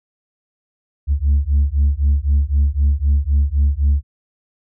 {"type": "beating tone pair", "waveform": "sine", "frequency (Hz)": [69.3, 73.2], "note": ["C#2", "D2"], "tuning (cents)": [0, -5], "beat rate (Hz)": 3.9, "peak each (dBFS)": -14, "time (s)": [1.07, 4.03], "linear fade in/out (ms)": 50, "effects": ["tanh soft clip ceiling -9 dBFS"]}